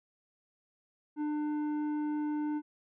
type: tone with tanh clipping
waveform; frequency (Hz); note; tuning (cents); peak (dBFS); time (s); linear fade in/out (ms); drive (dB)
sine; 299.5; D4; +34; -32; 1.16-2.62; 50; 9
effects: none